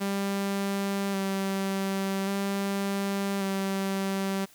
sawtooth tone with vibrato, 196 Hz, G3, in tune, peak -23 dBFS, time 0-4.46 s, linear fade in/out 20 ms, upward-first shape square, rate 0.44 Hz, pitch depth 16 cents each way, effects white hiss -56 dBFS RMS until 4.54 s

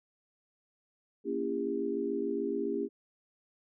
sine chord, A# diminished seventh, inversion none, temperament just, 233.1 / 279.7 / 335.6 / 402.8 Hz, A#3 / C#4 / E4 / G4, 0 / +16 / +31 / +47 cents, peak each -38 / -36 / -37 / -33 dBFS, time 1.24-2.89 s, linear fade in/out 50 ms, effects none

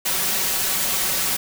white noise with comb filter, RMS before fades -22 dBFS, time 0.05-1.37 s, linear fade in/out 10 ms, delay 5.3 ms, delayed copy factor +0.6, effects none

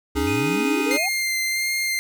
sine exponential sweep, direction up, 65.41 to 815 Hz, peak -26 dBFS, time 0.15-1.09 s, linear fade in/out 10 ms
square chord, C# suspended second, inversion none, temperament equal with one note detuned, 277.2 / 307.2 / 415.3 Hz, C#4 / D#4 / G#4, 0 / -22 / 0 cents, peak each -26 dBFS, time 0.15-0.98 s, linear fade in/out 20 ms
triangle tone, 2481 Hz, D#7, 6 cents flat, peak -26 dBFS, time 0.27-1.06 s, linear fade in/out 2 ms
sawtooth tone with vibrato, 2100 Hz, C7, 6 cents sharp, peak -18 dBFS, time 0.91-1.99 s, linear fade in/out 0 ms, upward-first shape sine, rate 1.5 Hz, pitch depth 16 cents each way
effects none

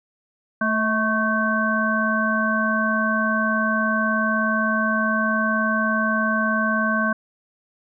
harmonic tone with a mistuned harmonic, 220.1 Hz, A3, 1 cent sharp, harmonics 1 / 3 / 5 / 7, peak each -23 / -27 / -25 / -22 dBFS, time 0.61-7.13 s, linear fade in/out 5 ms, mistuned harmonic 3, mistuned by -43 cents, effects none

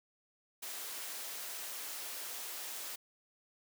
white high-pass noise, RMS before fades -43 dBFS, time 0.62-2.96 s, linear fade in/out 10 ms, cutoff 380 Hz, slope 12 dB/octave, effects none

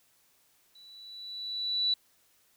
sine tone with level ramp, 3951 Hz, B7, in tune, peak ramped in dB -52 to -23 dBFS, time 0.75-1.94 s, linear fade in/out 5 ms, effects white hiss -67 dBFS RMS until 2.56 s

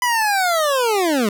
25% pulse linear sweep, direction down, 999 to 196 Hz, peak -12 dBFS, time 0.02-1.29 s, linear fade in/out 2 ms, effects none

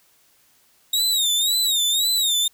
sawtooth tone with vibrato, 3758 Hz, A#7, 13 cents sharp, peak -15 dBFS, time 0.93-2.48 s, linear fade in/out 5 ms, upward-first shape sine, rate 1.9 Hz, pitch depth 120 cents each way, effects white hiss -59 dBFS RMS until 2.53 s

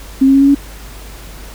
sine tone with pitch steps, 267.3 / 270.7 / 274.2 / 277.7 / 281.2 Hz, C4 / C#4 / C#4 / C#4 / C#4, +37 / -41 / -19 / +3 / +25 cents, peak -5 dBFS, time 0.21-0.55 s, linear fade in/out 10 ms, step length 68 ms, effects added 50 Hz sine -31 dBFS peak until 1.54 s + pink hiss -36 dBFS RMS until 1.54 s

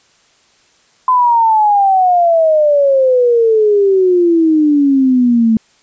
sine exponential sweep, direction down, 1025 to 219.6 Hz, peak -7 dBFS, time 1.08-5.57 s, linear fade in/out 2 ms, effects white hiss -52 dBFS RMS until 5.82 s + resampled to 16000 Hz

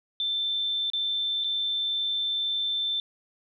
sine tone with dropouts, 3549 Hz, A7, 14 cents sharp, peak -25 dBFS, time 0.2-3 s, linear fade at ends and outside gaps 1 ms, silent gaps 0.901-0.934 / 1.439-1.444 s, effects none

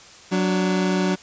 30% pulse tone pair together, 185 / 291 Hz, F#3 / D4, 0 / -16 cents, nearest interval minor sixth, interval 784 cents, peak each -17 / -23 dBFS, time 0.31-1.16 s, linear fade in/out 20 ms, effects white hiss -45 dBFS RMS until 1.22 s + resampled to 16000 Hz

